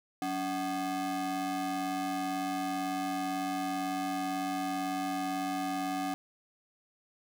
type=ring-modulated tone; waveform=square; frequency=233.5 Hz; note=A#3; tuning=3 cents sharp; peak=-29 dBFS; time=0.22-6.14 s; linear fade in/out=0 ms; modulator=516 Hz; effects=none